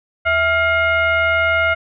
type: tone with frequency modulation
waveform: sine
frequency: 1396.9 Hz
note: F6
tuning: in tune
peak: -13 dBFS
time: 0.25-1.75 s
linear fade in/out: 20 ms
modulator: 739 Hz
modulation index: 1.2
effects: none